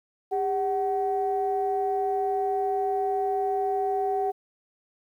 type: tone pair together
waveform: sine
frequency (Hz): 400.5 / 752.3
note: G4 / F#5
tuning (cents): +37 / +29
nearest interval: major seventh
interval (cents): 1092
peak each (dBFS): -26 / -25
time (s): 0.31-4.32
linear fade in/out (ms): 20
effects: tanh soft clip ceiling -16 dBFS + 10-bit